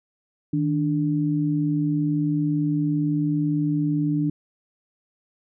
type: tone pair together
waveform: sine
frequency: 155.84 / 293.7 Hz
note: D#3 / D4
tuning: +3 / 0 cents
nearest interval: major seventh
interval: 1097 cents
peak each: -23 / -22 dBFS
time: 0.53-4.3 s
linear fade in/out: 5 ms
effects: none